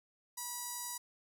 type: tone with notch filter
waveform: 5% pulse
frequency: 971 Hz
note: B5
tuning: 30 cents flat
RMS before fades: -42 dBFS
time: 0.37-0.98 s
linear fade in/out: 10 ms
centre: 2700 Hz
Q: 0.52
effects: none